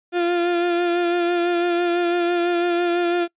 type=tone with vibrato; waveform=35% pulse; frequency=347.8 Hz; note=F4; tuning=7 cents flat; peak=-16 dBFS; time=0.12-3.28 s; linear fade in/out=50 ms; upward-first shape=sine; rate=6 Hz; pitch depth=24 cents each way; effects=noise-tail reverb RT60 0.1 s tail -24 dB re dry + resampled to 8000 Hz